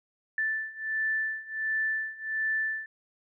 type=beating tone pair; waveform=sine; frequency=1760 / 1761.4 Hz; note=A6 / A6; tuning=0 / +1 cents; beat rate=1.4 Hz; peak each=-32 / -30 dBFS; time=0.38-2.86 s; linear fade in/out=2 ms; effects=none